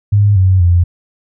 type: tone with pitch steps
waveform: sine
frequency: 102.5 / 93.8 / 87.3 Hz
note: G#2 / F#2 / F2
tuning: -22 / +24 / 0 cents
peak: -6 dBFS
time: 0.12-0.84 s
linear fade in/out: 10 ms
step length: 240 ms
effects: none